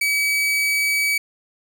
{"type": "tone", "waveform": "40% pulse", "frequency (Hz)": 2281, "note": "C#7", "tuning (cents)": 49, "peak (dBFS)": -17, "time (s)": [0.01, 1.18], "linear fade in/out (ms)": 5, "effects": []}